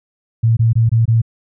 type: tone bursts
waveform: sine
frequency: 114.1 Hz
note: A#2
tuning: 37 cents flat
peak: -9 dBFS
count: 5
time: 0.43-1.218 s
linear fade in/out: 10 ms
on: 140 ms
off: 22 ms
effects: none